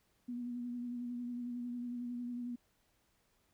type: tone with vibrato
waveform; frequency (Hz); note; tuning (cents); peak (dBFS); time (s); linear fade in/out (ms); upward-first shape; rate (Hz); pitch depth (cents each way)
sine; 242.7; B3; -30; -38; 0.28-2.56; 10; sine; 11; 26
effects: pink hiss -75 dBFS RMS until 3.53 s